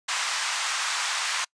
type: band-pass noise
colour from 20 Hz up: pink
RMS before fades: -28 dBFS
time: 0.08-1.45 s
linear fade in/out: 10 ms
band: 980 to 8400 Hz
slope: 24 dB/octave
effects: noise-tail reverb RT60 0.1 s tail -26 dB re dry + resampled to 22050 Hz

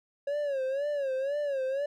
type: tone with vibrato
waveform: triangle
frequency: 554.4 Hz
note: C#5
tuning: in tune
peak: -26 dBFS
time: 0.27-1.86 s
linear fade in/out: 5 ms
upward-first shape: sine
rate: 2 Hz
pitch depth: 110 cents each way
effects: none

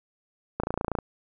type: click train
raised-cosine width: 1 ms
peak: -13 dBFS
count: 12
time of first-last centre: 0.6-0.987 s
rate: 28.4 Hz
effects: none

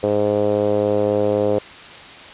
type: tone with low-pass filter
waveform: 5% pulse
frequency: 103.83 Hz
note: G#2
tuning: in tune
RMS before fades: -18 dBFS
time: 0.03-1.59 s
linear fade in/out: 5 ms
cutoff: 500 Hz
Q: 3.9
effects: white hiss -38 dBFS RMS until 2.33 s + resampled to 8000 Hz

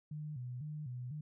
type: tone with vibrato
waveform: sine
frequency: 137.2 Hz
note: C#3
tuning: 17 cents flat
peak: -40 dBFS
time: 0.11-1.21 s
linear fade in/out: 5 ms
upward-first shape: square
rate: 2 Hz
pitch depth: 170 cents each way
effects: none

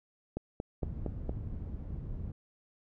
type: click train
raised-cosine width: 2 ms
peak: -21 dBFS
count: 5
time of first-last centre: 0.37-1.294 s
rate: 4.33 Hz
type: low-pass noise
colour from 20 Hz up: white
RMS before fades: -39 dBFS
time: 0.82-2.32 s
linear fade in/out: 5 ms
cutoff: 100 Hz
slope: 12 dB/octave
effects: none

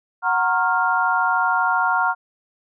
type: chord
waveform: sine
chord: Gb major seventh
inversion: none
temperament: equal with one note detuned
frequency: 740 / 932.3 / 1085.3 / 1396.9 Hz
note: Gb5 / Bb5 / Db6 / F6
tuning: 0 / 0 / -37 / 0 cents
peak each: -23 / -22 / -24 / -20 dBFS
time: 0.22-2.15 s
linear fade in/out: 50 ms
effects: none

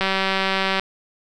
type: click train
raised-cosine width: 0.3 ms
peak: -5 dBFS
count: 152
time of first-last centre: 0.01-0.796 s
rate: 192 Hz
effects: none

